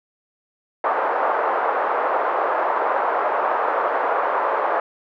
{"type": "band-pass noise", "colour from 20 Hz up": "white", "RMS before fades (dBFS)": -21, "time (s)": [0.84, 4.8], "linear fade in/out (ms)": 2, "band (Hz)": [470, 1200], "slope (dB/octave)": 24, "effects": []}